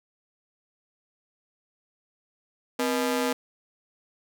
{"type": "ring-modulated tone", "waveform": "sawtooth", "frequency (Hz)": 370, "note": "F#4", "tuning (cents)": 0, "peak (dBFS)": -17, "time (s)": [2.79, 3.33], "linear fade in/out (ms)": 5, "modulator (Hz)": 111, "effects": []}